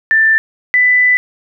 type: tone pair in turn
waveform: sine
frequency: 1775 / 1992.4 Hz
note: A6 / B6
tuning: +15 / +15 cents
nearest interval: major second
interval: 200 cents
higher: second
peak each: -7 dBFS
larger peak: neither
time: 0.11-0.38 / 0.74-1.17 s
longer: second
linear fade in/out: 0 ms
effects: none